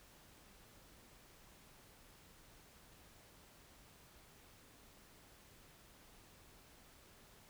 silence, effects pink hiss -63 dBFS RMS until 7.49 s

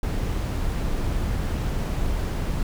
brown noise, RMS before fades -25 dBFS, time 0.03-2.63 s, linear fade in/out 2 ms, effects none

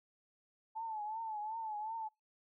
sine tone with vibrato, 872 Hz, A5, 16 cents flat, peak -38 dBFS, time 0.75-2.09 s, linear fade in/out 20 ms, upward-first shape triangle, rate 2.7 Hz, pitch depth 91 cents each way, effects noise-tail reverb RT60 0.2 s tail -26 dB re dry

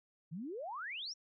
sine exponential sweep, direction up, 146.83 to 5920 Hz, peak -40 dBFS, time 0.31-1.14 s, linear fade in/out 20 ms, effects none

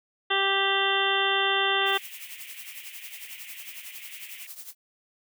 harmonic tone, 392 Hz, G4, in tune, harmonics 1 / 2 / 3 / 4 / 5 / 7 / 8 / 9, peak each -30 / -30 / -30 / -30 / -30 / -30 / -30 / -30 dBFS, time 0.3-1.98 s, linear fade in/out 10 ms
white band-pass noise, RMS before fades -47 dBFS, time 1.81-4.47 s, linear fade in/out 5 ms, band 2000 to 3100 Hz, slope 48 dB/octave
blue noise with tremolo, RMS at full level -39 dBFS, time 1.85-4.75 s, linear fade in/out 50 ms, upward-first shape triangle, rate 11 Hz, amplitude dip 80%
effects none

